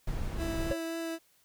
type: noise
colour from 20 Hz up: brown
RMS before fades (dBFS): -34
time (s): 0.07-0.73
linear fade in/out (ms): 5
type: tone with vibrato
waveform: 30% pulse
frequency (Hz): 329.6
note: E4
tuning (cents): 0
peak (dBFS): -31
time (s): 0.37-1.19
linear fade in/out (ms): 50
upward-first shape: triangle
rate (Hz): 3.7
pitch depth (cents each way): 11
type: tone with exponential decay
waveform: triangle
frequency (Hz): 554.4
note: C#5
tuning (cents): 0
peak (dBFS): -22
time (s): 0.71-0.8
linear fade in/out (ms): 2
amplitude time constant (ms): 19
effects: white hiss -67 dBFS RMS until 1.44 s